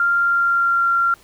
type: tone with pitch glide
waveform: sine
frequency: 1392 to 1377.6 Hz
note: F6 to F6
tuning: -6 to -24 cents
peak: -14 dBFS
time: 0-1.14 s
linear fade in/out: 2 ms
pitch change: -18 cents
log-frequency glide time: 0.15-0.9 s
effects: pink hiss -50 dBFS RMS until 1.23 s